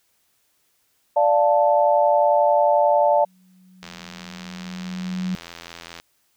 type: chord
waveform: sine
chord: D minor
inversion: none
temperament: equal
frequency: 587.3 / 698.5 / 880 Hz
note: D5 / F5 / A5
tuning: 0 / 0 / 0 cents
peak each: -17 / -20 / -19 dBFS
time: 1.16-3.25 s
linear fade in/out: 10 ms
type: tone with exponential growth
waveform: sine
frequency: 185 Hz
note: F#3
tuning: in tune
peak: -21 dBFS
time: 2.91-5.35 s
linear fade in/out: 0 ms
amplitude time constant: 530 ms
type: click train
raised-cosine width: 0.2 ms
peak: -19 dBFS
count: 185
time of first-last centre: 3.83-6 s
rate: 84.8 Hz
effects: white hiss -66 dBFS RMS until 6.36 s